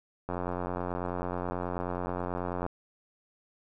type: click train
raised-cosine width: 1 ms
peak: -19 dBFS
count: 213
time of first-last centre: 0.29-2.664 s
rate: 89.3 Hz
effects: none